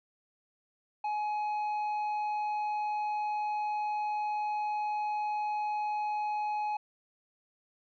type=tone with tanh clipping; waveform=triangle; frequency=842 Hz; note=G#5; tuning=24 cents sharp; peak=-31 dBFS; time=1.04-6.77 s; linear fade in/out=5 ms; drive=10 dB; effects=none